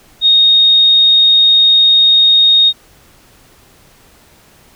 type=tone; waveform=sine; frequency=3719 Hz; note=A#7; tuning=5 cents flat; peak=-5 dBFS; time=0.21-2.73 s; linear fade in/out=50 ms; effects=pink hiss -46 dBFS RMS until 4.75 s